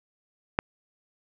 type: click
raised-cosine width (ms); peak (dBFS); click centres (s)
0.5; -7; 0.589
effects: none